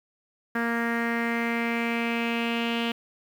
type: tone with low-pass filter sweep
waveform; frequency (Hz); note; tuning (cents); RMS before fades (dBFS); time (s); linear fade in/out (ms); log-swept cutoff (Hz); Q
sawtooth; 233.1; A#3; 0; -27; 0.55-2.92; 5; 1700 to 3000; 4.8
effects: 8-bit